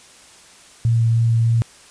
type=tone with vibrato; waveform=sine; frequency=115.1 Hz; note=A#2; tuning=22 cents flat; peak=-13 dBFS; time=0.85-1.62 s; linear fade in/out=0 ms; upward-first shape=sine; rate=3.3 Hz; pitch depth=9 cents each way; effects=white hiss -46 dBFS RMS until 1.9 s + resampled to 22050 Hz

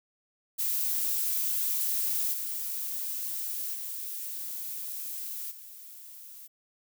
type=noise with level steps; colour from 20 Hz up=violet; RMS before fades=-29 / -34 / -37 / -47 dBFS; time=0.58-6.48 s; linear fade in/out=20 ms; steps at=2.32 / 3.73 / 5.5 s; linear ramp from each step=20 ms; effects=none

